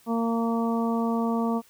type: harmonic tone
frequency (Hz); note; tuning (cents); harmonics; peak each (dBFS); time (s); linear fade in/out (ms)
230; A#3; -23; 1 / 2 / 3 / 4 / 5; -24 / -31 / -33 / -34 / -35; 0.06-1.62; 50
effects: white hiss -58 dBFS RMS until 1.69 s